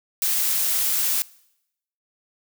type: noise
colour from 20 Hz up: blue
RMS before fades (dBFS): -22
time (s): 0.22-1.22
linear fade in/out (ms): 0
effects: noise-tail reverb RT60 0.8 s tail -22 dB re dry